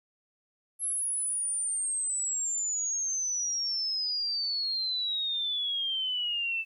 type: exponential sweep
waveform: sine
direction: down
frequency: 11140 to 2637 Hz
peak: -28 dBFS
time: 0.79-6.65 s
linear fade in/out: 50 ms
effects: 11-bit